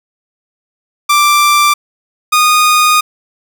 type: tone pair in turn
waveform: sawtooth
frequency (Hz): 1177 / 1232.4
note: D6 / D#6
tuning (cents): +3 / -17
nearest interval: minor second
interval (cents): 80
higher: second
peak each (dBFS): -3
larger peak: neither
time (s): 1.09-1.74 / 2.32-3.01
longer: second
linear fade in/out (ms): 10
effects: none